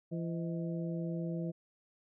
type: harmonic tone with a mistuned harmonic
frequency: 168.6 Hz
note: E3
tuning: 39 cents sharp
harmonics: 1 / 2 / 3 / 4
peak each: -35 / -41 / -45 / -47 dBFS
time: 0.11-1.52 s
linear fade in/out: 20 ms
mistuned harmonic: 4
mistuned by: -110 cents
effects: none